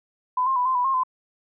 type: tone with pitch steps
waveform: sine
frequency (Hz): 1005 / 1061 / 990 / 1039 / 986 / 1070 / 1024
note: B5 / C6 / B5 / C6 / B5 / C6 / C6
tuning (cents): +30 / +24 / +4 / -12 / -3 / +38 / -38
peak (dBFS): -19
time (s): 0.37-1.035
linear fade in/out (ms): 5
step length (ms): 95
effects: none